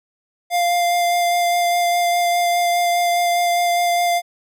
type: tone with vibrato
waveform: square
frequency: 698.5 Hz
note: F5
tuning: in tune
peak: -16 dBFS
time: 0.5-4.22 s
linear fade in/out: 50 ms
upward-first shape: sine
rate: 4.9 Hz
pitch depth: 11 cents each way
effects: none